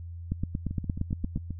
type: two click trains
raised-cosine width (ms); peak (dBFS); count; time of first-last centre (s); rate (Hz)
5; -22 / -16; 7 / 10; 0.71-1.507 / 0.32-1.36; 7.53 / 8.65
effects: added 85 Hz sine -37 dBFS peak until 1.59 s